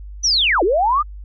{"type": "linear two-way sweep", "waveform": "sine", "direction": "down then up", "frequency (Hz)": [6090, 320, 1255], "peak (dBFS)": -13, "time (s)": [0.23, 1.03], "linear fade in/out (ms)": 20, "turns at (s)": 0.63, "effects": ["added 50 Hz sine -31 dBFS peak until 1.24 s"]}